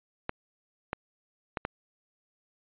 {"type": "clicks", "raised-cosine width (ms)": 0.5, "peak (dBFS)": -15, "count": 4, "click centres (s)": [0.294, 0.931, 1.572, 1.651], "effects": ["resampled to 8000 Hz"]}